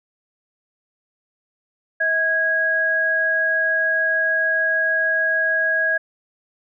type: tone pair together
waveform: sine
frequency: 642 / 1648.9 Hz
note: E5 / G#6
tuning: -46 / -13 cents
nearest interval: octave + major third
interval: 1633 cents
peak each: -25 / -17 dBFS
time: 2-5.98 s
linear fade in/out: 10 ms
effects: none